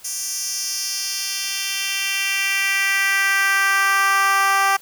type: tone with high-pass filter sweep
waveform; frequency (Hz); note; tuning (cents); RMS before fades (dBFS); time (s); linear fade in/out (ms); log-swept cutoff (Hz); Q
10% pulse; 391.9; G4; 0; -20; 0.04-4.77; 10; 7100 to 890; 2.1
effects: white hiss -47 dBFS RMS until 4.81 s